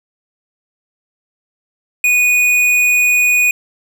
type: tone with tanh clipping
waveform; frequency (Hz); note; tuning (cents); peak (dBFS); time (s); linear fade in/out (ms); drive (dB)
sine; 2475; D#7; -10; -11; 2.04-3.51; 2; 14
effects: none